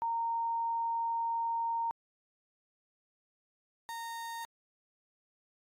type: tone pair in turn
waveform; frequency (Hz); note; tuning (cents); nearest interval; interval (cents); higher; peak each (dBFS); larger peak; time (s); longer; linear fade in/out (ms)
sine / 35% pulse; 923 / 923; A#5 / A#5; -17 / -17; unison; 0; neither; -30 / -37; first; 0.02-1.91 / 3.89-4.45; first; 0
effects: AAC 48 kbps